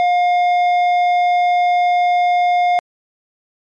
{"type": "tone with tanh clipping", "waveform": "triangle", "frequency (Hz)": 711, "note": "F5", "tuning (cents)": 31, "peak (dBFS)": -13, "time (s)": [0, 2.79], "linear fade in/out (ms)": 0, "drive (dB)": 13, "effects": ["MP3 48 kbps"]}